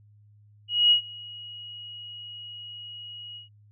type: tone with ADSR envelope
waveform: sine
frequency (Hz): 2898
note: F#7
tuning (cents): -37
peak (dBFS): -14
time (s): 0.68-3.49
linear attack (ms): 230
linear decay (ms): 100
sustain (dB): -24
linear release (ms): 130
effects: added 104 Hz sine -53 dBFS peak until 3.71 s